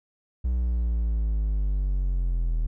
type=linear sweep; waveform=triangle; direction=down; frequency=62.3 to 39.65 Hz; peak=-20 dBFS; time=0.44-2.67 s; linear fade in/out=10 ms; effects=none